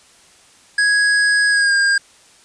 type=tone with pitch glide; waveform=square; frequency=1661.2 to 1611.1 Hz; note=G#6 to G6; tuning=0 to +47 cents; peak=-13 dBFS; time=0.78-1.98 s; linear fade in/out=5 ms; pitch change=-53 cents; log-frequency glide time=1.5-1.73 s; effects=white hiss -49 dBFS RMS until 2.44 s + resampled to 22050 Hz